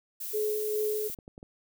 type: noise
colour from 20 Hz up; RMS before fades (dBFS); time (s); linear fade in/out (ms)
violet; -37; 0.2-1.15; 10
type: tone with tremolo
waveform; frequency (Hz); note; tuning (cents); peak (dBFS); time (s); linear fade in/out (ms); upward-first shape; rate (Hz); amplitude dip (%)
sine; 426.3; G#4; +45; -26; 0.33-1.09; 20; sine; 2.5; 35
type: clicks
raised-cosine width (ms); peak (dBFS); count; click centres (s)
2; -32; 5; 1.099 / 1.188 / 1.279 / 1.379 / 1.429
effects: none

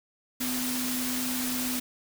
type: tone in noise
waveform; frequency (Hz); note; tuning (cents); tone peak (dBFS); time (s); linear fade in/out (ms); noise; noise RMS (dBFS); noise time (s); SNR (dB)
sine; 251.5; B3; +32; -31; 0.4-1.8; 10; white; -32; 0.4-1.8; -2
effects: none

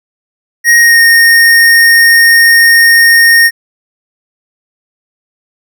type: tone with pitch glide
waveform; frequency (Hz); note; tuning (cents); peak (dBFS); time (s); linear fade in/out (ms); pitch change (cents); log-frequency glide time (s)
square; 1876 to 1847; A#6 to A#6; +11 to -16; -3; 0.64-3.51; 50; -27; 0.79-1.01
effects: none

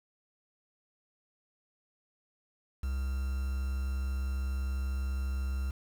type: tone with quantisation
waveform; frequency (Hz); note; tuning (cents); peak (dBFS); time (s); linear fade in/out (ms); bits
triangle; 66.1; C2; +18; -28; 2.83-5.71; 5; 8
effects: none

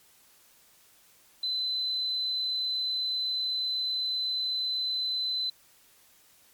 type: tone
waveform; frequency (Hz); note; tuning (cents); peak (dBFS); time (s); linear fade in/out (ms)
sine; 4033; B7; +36; -27; 1.43-5.5; 5
effects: white hiss -60 dBFS RMS until 6.53 s + MP3 96 kbps

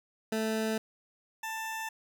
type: tone pair in turn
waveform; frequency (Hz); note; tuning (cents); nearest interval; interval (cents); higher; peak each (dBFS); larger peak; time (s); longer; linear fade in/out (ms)
20% pulse; 220 / 886.9; A3 / A5; 0 / +14; 2 octaves; 2414; second; -24 / -30; first; 0.32-0.78 / 1.43-1.89; neither; 5
effects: none

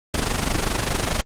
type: noise with amplitude modulation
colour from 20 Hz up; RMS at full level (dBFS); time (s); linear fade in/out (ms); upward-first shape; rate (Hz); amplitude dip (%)
pink; -19; 0.14-1.21; 2; sine; 24.8; 70
effects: low-pass 9000 Hz 12 dB/octave + Opus 24 kbps

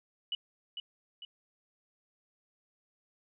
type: tone with echo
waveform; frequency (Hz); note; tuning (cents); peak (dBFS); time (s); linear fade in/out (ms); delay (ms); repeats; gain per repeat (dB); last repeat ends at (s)
sine; 2954; F#7; -3; -31; 0.32-0.35; 2; 450; 2; -6; 1.25
effects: none

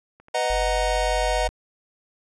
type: click train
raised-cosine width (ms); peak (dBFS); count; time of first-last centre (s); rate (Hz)
0.5; -34; 10; 0.2-0.956; 11.9
type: chord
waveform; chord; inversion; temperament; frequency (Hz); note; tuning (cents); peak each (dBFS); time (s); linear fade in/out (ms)
square; B major seventh; none; equal with one note detuned; 497.9 / 622.3 / 740 / 932.3; B4 / D#5 / F#5 / A#5; +14 / 0 / 0 / 0; -29 / -26 / -27 / -30; 0.34-1.48; 10
type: tone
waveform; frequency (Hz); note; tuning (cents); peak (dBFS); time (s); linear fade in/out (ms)
sine; 46.81; F#1; +21; -26; 0.5-1.49; 0
effects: resampled to 22050 Hz

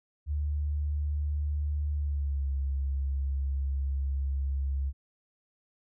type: tone with pitch glide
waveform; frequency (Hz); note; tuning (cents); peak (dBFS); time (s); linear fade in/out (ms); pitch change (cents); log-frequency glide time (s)
sine; 73.7 to 68.37; D2 to C#2; +7 to -23; -27; 0.26-4.93; 50; -130; 1.93-2.5
effects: none

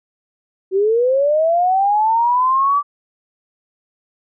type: linear sweep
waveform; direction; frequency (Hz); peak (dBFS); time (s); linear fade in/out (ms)
sine; up; 370 to 1166; -12; 0.71-2.83; 50
effects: none

